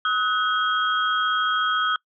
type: tone cluster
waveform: sine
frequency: 1272 / 1486 / 3247 Hz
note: D#6 / F#6 / G#7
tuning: +38 / +7 / -40 cents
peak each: -22 / -24 / -27 dBFS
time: 0.05-1.96 s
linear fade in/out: 2 ms
effects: noise-tail reverb RT60 0.1 s tail -25 dB re dry